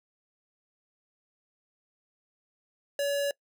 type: tone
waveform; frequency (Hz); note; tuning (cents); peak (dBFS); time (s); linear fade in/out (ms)
square; 567; C#5; +39; -27; 2.99-3.31; 2
effects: noise-tail reverb RT60 0.1 s tail -23 dB re dry